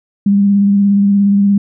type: tone with vibrato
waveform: sine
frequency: 200.5 Hz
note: G3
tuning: 39 cents sharp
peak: -7 dBFS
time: 0.26-1.58 s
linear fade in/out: 5 ms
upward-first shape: square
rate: 17 Hz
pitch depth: 16 cents each way
effects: none